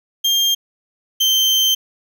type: tone pair in turn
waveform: 35% pulse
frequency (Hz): 3200 / 3120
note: G7 / G7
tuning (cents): +35 / -9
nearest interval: unison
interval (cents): 44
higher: first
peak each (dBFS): -12 / -11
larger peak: second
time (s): 0.24-0.55 / 1.2-1.75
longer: second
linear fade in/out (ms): 10
effects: none